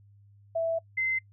sine tone pair in turn, 659.3 / 2066 Hz, E5 / C7, 0 / -22 cents, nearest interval octave + minor sixth, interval 1978 cents, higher second, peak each -25 dBFS, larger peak neither, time 0.55-0.79 / 0.97-1.19 s, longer first, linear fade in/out 10 ms, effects noise-tail reverb RT60 0.1 s tail -26 dB re dry + added 101 Hz sine -54 dBFS peak until 1.32 s

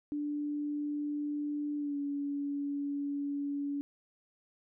sine tone with pitch glide, 293.7 to 284.5 Hz, D4 to C#4, 0 to +45 cents, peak -32 dBFS, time 0.12-3.81 s, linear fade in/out 0 ms, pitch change -55 cents, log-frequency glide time 1.77-1.97 s, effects none

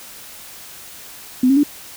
sine tone with pitch steps, 253.7 / 271.9 / 291.4 Hz, B3 / C#4 / D4, +47 / -33 / -13 cents, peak -10 dBFS, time 1.43-1.634 s, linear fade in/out 5 ms, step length 68 ms, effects white hiss -38 dBFS RMS until 1.96 s

